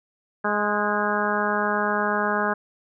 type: harmonic tone with a mistuned harmonic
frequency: 208.3 Hz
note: G#3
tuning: 5 cents sharp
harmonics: 1 / 2 / 3 / 4 / 5 / 6 / 7 / 8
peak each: -29 / -29 / -29 / -29 / -29 / -29 / -29 / -29 dBFS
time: 0.44-2.54 s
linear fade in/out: 10 ms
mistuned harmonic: 8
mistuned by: -34 cents
effects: none